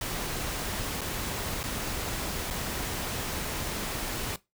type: noise with dropouts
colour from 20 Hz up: pink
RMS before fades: -33 dBFS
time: 0.01-4.36 s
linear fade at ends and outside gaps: 2 ms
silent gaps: 1.009-1.015 / 1.632-1.638 / 2.503-2.508 s
effects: noise-tail reverb RT60 0.2 s tail -19 dB re dry